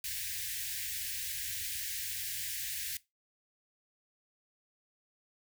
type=band-stop noise; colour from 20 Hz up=white; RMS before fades=-38 dBFS; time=0.04-2.97 s; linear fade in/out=2 ms; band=130 to 1600 Hz; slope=96 dB/octave; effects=noise-tail reverb RT60 0.2 s tail -19 dB re dry